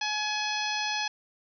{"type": "harmonic tone with a mistuned harmonic", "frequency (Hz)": 846, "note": "G#5", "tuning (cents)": 32, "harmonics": [1, 2, 3, 4, 5, 6, 7], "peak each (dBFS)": [-33, -35, -34, -36, -37, -37, -40], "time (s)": [0.01, 1.08], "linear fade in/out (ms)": 5, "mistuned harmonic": 4, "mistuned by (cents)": -16, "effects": []}